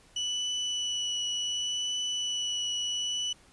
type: tone with vibrato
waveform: 35% pulse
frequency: 2960 Hz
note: F#7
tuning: in tune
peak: -27 dBFS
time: 0.16-3.33 s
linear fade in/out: 5 ms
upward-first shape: triangle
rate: 0.68 Hz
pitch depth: 14 cents each way
effects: pink hiss -59 dBFS RMS until 3.52 s + resampled to 24000 Hz